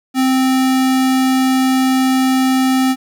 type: tone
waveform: square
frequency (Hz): 261.1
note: C4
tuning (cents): -3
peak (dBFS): -12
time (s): 0.14-2.96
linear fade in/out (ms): 50
effects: 8-bit

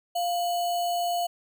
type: tone with sample-and-hold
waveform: sine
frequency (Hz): 698.5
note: F5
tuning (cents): 0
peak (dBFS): -24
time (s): 0.15-1.27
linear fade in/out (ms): 10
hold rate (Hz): 3675
effects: none

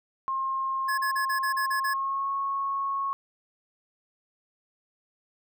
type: tone with pitch glide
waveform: sine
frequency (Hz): 1067 to 1098.9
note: C6 to C#6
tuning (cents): +34 to -15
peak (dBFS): -26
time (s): 0.28-3.13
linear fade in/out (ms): 0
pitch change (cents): +51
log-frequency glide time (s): 1.73-2.29
type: tone bursts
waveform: square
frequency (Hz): 1700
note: G#6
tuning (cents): +40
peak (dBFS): -28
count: 8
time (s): 0.88-1.939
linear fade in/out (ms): 10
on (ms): 100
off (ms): 37
effects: none

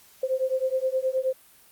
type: beating tone pair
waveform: sine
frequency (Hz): 517 / 526.5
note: C5 / C5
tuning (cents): -21 / +11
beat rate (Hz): 9.5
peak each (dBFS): -26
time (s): 0.23-1.33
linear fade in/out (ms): 5
effects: white hiss -55 dBFS RMS until 1.71 s + Opus 48 kbps

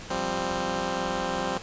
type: chord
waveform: 10% pulse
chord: F suspended second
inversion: none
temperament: just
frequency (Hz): 174.61 / 196.44 / 261.9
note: F3 / G3 / C4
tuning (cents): 0 / +4 / +2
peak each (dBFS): -25 / -24 / -24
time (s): 0.1-1.58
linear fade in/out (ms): 5
effects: pink hiss -41 dBFS RMS until 1.62 s + resampled to 16000 Hz

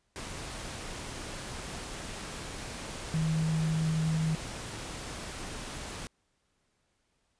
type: tone in noise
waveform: sine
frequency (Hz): 159.2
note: D#3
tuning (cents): +40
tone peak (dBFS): -26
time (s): 3.14-4.35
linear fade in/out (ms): 0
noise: pink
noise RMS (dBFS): -40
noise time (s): 0.16-6.07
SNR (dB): +11
effects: pink hiss -75 dBFS RMS until 7.39 s + resampled to 22050 Hz

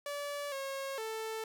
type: tone with pitch steps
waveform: sawtooth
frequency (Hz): 576 / 544 / 442.2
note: D5 / C#5 / A4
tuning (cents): -34 / -33 / +9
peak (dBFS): -33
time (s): 0.06-1.44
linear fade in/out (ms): 2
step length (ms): 460
effects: none

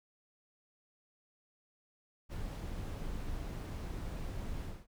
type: noise with ADSR envelope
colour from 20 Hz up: brown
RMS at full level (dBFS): -38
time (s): 2.29-4.87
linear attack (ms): 44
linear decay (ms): 5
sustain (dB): -2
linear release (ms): 230
effects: none

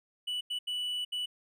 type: tone bursts at uneven times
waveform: triangle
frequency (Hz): 2960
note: F#7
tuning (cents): 0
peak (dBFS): -30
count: 4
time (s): 0.27-0.41 / 0.5-0.59 / 0.67-1.05 / 1.12-1.26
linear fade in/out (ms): 10
effects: none

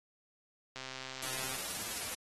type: click train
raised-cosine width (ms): 0.2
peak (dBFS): -25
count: 105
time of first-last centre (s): 0.76-1.554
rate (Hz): 131
type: noise with tremolo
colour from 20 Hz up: white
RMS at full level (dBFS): -38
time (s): 1.22-2.15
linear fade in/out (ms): 5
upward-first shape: sine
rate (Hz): 19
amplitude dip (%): 25
effects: AAC 32 kbps

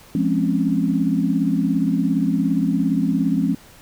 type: chord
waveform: sine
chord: Db major seventh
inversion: first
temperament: just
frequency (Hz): 173.24 / 207.9 / 259.9 / 277.2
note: F3 / Ab3 / C4 / Db4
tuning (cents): -14 / +2 / -11 / 0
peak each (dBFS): -22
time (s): 0.15-3.55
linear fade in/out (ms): 2
effects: pink hiss -47 dBFS RMS until 3.81 s

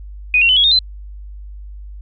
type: tone with pitch steps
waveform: sine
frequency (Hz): 2484 / 2740 / 3023 / 3335 / 3679 / 4059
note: D#7 / F7 / F#7 / G#7 / A#7 / B7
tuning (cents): -3 / -34 / +36 / +7 / -24 / +47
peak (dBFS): -9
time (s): 0.34-0.79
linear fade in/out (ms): 2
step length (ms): 75
effects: added 50 Hz sine -30 dBFS peak until 2.01 s

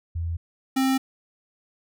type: tone pair in turn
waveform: sine / square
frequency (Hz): 83.7 / 264.8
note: E2 / C4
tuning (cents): +27 / +21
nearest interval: octave + minor sixth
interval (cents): 1994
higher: second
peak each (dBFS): -25 / -20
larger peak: second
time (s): 0.15-0.37 / 0.76-0.98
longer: neither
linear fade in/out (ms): 10
effects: none

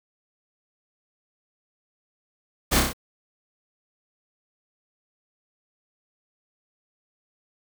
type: noise with echo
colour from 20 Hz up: pink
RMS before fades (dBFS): -21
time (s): 2.71-2.81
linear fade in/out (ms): 20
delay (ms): 31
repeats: 4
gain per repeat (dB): -3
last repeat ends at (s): 2.934
effects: none

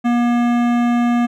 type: tone with hard clipping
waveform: sine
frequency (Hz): 239.4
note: A#3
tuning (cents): +46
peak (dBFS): -15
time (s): 0.04-1.27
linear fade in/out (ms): 20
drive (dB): 16
effects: none

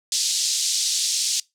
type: band-pass noise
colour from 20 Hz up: pink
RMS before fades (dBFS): -23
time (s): 0.12-1.4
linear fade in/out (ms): 2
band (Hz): 4100 to 8000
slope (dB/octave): 24
effects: noise-tail reverb RT60 0.2 s tail -23 dB re dry

